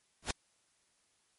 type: noise with exponential growth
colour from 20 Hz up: pink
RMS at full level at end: -27 dBFS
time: 0.22-0.31 s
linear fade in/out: 5 ms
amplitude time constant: 19 ms
effects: white hiss -73 dBFS RMS until 1.38 s + MP3 48 kbps